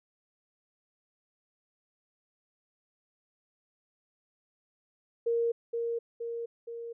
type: tone with echo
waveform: sine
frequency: 466.2 Hz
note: A#4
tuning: in tune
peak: -25 dBFS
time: 5.26-5.52 s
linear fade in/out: 10 ms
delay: 470 ms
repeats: 3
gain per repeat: -4 dB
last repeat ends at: 6.93 s
effects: none